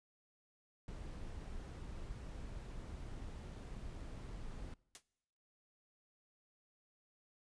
brown noise, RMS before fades -47 dBFS, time 0.88-4.74 s, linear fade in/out 2 ms
white noise with exponential decay, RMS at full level -46 dBFS, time 4.95-5.03 s, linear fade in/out 1 ms, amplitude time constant 17 ms
effects noise-tail reverb RT60 1.0 s tail -25 dB re dry + resampled to 22050 Hz

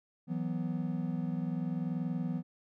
triangle chord, E suspended second, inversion none, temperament just, 164.81 / 185.42 / 247.2 Hz, E3 / F#3 / B3, 0 / +4 / +2 cents, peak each -33 / -35 / -35 dBFS, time 0.27-2.43 s, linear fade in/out 50 ms, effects none

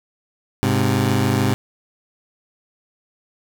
20% pulse tone pair together, 102.94 / 129.7 Hz, G#2 / C3, -15 / -15 cents, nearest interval major third, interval 400 cents, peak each -14 dBFS, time 0.63-1.54 s, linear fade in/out 0 ms, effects none

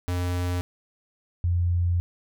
square / sine tone pair in turn, 89 / 87.32 Hz, F2 / F2, +33 / 0 cents, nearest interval unison, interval 33 cents, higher first, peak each -25 / -20 dBFS, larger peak second, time 0.08-0.61 / 1.44-2 s, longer second, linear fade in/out 0 ms, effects none

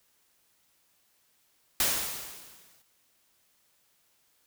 white noise with exponential decay, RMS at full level -24 dBFS, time 1.8-2.82 s, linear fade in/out 2 ms, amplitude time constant 220 ms, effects white hiss -69 dBFS RMS until 4.46 s

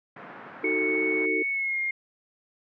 white band-pass noise, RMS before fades -44 dBFS, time 0.16-1.26 s, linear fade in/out 5 ms, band 150 to 1700 Hz, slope 24 dB/octave
sine chord, D# diminished, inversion none, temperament just, 311.1 / 373.4 / 448 Hz, D#4 / F#4 / A4, 0 / +16 / +31 cents, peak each -30 dBFS, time 0.63-1.43 s, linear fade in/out 10 ms
sine tone with pitch glide, 2217 to 2130 Hz, C#7 to C7, 0 to +30 cents, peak -25 dBFS, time 0.64-1.91 s, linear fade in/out 5 ms, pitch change -70 cents, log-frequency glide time 1.5-1.79 s
effects none

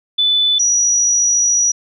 sine tone pair in turn, 3494 / 5823 Hz, A7 / F#8, -13 / -29 cents, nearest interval major sixth, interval 884 cents, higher second, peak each -11 dBFS, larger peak neither, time 0.18-0.59 / 0.59-1.72 s, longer second, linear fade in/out 10 ms, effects none

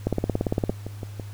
two click trains, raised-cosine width 2 ms, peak -20 / -9 dBFS, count 4 / 12, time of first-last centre 0.7-1.198 / 0.07-0.695 s, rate 6.03 / 17.6 Hz, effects added 102 Hz sine -35 dBFS peak until 1.33 s + pink hiss -50 dBFS RMS until 1.33 s

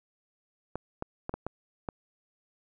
clicks, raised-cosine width 1 ms, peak -19 dBFS, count 6, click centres 0.756 / 1.024 / 1.294 / 1.34 / 1.466 / 1.888 s, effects none

